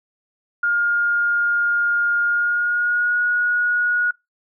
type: tone with pitch glide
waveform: sine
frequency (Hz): 1416 to 1450.8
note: F6 to F#6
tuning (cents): +23 to -34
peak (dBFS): -16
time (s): 0.63-4.11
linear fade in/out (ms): 5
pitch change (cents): +43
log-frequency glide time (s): 2.23-3.2
effects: noise-tail reverb RT60 0.2 s tail -24 dB re dry